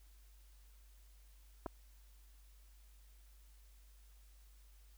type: clicks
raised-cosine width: 1 ms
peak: -28 dBFS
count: 2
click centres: 1.661 / 1.664 s
effects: added 50 Hz sine -59 dBFS peak until 4.97 s + white hiss -71 dBFS RMS until 4.97 s